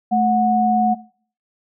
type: tone pair together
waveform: sine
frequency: 217.9 / 733 Hz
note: A3 / F#5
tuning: -17 / -16 cents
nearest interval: octave + major sixth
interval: 2101 cents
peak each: -18 / -15 dBFS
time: 0.11-0.95 s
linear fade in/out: 20 ms
effects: noise-tail reverb RT60 0.5 s tail -21 dB re dry